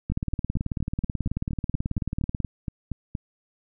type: two click trains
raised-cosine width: 5 ms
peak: -16 / -14 dBFS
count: 14 / 43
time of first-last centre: 0.1-3.152 / 0.12-2.403 s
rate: 4.26 / 18.4 Hz
effects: none